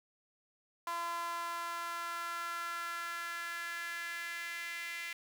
sawtooth tone with high-pass filter sweep, 340.5 Hz, F4, 44 cents flat, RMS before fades -40 dBFS, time 0.87-5.13 s, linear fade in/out 2 ms, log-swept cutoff 1000 to 2100 Hz, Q 4, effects none

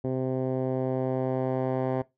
10% pulse tone with low-pass filter sweep, 130 Hz, C3, 11 cents flat, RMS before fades -28 dBFS, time 0.04-2.02 s, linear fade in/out 5 ms, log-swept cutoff 450 to 970 Hz, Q 0.98, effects noise-tail reverb RT60 0.2 s tail -20 dB re dry

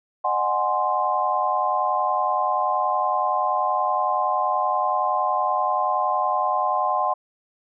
sine chord, Ab dominant seventh, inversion second, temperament equal with one note detuned, 608.4 / 740 / 830.6 / 1046.5 Hz, Eb5 / Gb5 / Ab5 / C6, -39 / 0 / 0 / 0 cents, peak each -28 / -24 / -26 / -23 dBFS, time 0.24-7.14 s, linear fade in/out 10 ms, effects none

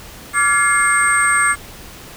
sine tone cluster, 1158 / 1397 / 1700 / 2128 / 8410 Hz, D6 / F6 / G#6 / C7 / C9, -25 / 0 / +40 / +29 / +8 cents, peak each -18 dBFS, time 0.33-1.56 s, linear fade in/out 50 ms, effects tanh soft clip ceiling 0 dBFS + pink hiss -37 dBFS RMS until 2.16 s

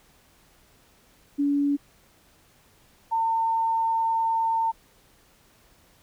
sine tone pair in turn, 285 / 904.8 Hz, C#4 / A5, +48 / +48 cents, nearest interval octave + minor sixth, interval 2000 cents, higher second, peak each -20 / -21 dBFS, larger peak first, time 1.38-1.77 / 3.11-4.72 s, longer second, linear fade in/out 20 ms, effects pink hiss -59 dBFS RMS until 6.02 s

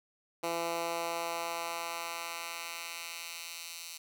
10% pulse tone with high-pass filter sweep, 168.5 Hz, E3, 38 cents sharp, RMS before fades -38 dBFS, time 0.43-3.98 s, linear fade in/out 10 ms, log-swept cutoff 380 to 4100 Hz, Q 0.87, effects none

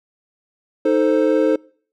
triangle chord, A diminished, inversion second, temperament equal, 311.1 / 440 / 523.3 Hz, Eb4 / A4 / C5, 0 / 0 / 0 cents, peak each -16 dBFS, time 0.85-1.56 s, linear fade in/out 5 ms, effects noise-tail reverb RT60 0.5 s tail -25 dB re dry

